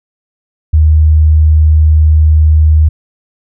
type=tone; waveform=sine; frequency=77.5 Hz; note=D#2; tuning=6 cents flat; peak=-3 dBFS; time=0.73-2.89 s; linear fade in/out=10 ms; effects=none